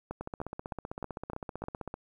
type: two click trains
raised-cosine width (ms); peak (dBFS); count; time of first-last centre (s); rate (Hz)
1; -23 / -22; 28 / 6; 0.21-1.941 / 0.11-1.639; 15.6 / 3.27
effects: 10-bit